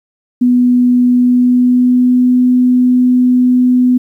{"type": "tone with pitch glide", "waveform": "sine", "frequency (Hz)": [246.9, 250.1], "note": ["B3", "B3"], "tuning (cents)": [0, 22], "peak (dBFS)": -6, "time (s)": [0.41, 3.98], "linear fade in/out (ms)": 10, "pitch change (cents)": 22, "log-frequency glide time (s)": [1.12, 2.29], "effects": ["8-bit"]}